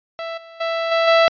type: tone with level steps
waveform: sawtooth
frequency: 662 Hz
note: E5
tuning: 7 cents sharp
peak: -22 / -35 / -16 / -11 / -7 dBFS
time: 0.19-1.28 s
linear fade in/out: 0 ms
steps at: 0.37 / 0.6 / 0.91 / 1.07 s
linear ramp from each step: 10 ms
effects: resampled to 11025 Hz